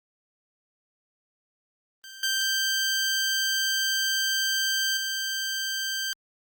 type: tone with level steps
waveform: 15% pulse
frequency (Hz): 1568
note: G6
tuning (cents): 0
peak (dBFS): -35 / -17 / -21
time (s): 2.04-6.13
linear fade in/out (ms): 0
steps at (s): 2.23 / 4.97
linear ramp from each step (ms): 2
effects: Opus 32 kbps